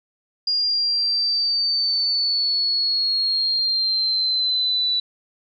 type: exponential sweep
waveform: sine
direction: down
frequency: 4840 to 3951 Hz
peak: -18 dBFS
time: 0.47-5 s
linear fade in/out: 5 ms
effects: none